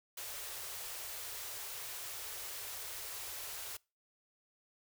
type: band-stop noise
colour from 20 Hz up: white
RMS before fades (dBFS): -44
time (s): 0.17-3.77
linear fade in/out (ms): 5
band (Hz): 120 to 360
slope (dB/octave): 48
effects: noise-tail reverb RT60 0.3 s tail -25 dB re dry